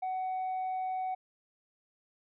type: tone with tanh clipping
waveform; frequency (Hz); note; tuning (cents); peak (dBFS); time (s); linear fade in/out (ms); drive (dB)
sine; 748; F#5; +19; -32; 0.02-1.15; 10; 1
effects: none

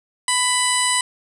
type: tone with low-pass filter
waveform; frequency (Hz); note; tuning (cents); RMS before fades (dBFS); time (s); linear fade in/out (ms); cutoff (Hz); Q
15% pulse; 994; B5; +11; -19; 0.28-1.01; 2; 8400; 7.4
effects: none

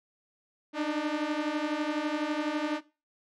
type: beating tone pair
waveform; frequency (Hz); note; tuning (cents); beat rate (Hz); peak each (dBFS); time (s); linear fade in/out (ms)
sawtooth; 294 / 306; D4 / D#4; +2 / -29; 12; -28 / -27; 0.73-2.81; 50
effects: noise-tail reverb RT60 0.3 s tail -18 dB re dry + low-pass 4000 Hz 12 dB/octave

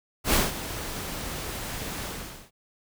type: noise with ADSR envelope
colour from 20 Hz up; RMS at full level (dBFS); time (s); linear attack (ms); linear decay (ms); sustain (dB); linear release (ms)
pink; -20; 0.24-2.51; 94; 180; -14; 460
effects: none

